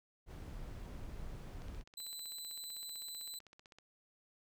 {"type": "noise", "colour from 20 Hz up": "brown", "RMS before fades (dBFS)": -46, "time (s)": [0.26, 1.84], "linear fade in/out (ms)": 50}
{"type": "click train", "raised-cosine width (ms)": 0.2, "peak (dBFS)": -40, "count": 35, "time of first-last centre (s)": [1.62, 3.786], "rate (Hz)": 15.7}
{"type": "tone", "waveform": "20% pulse", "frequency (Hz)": 4011, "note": "B7", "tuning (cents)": 26, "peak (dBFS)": -38, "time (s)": [1.97, 3.39], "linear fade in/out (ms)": 5}
{"effects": []}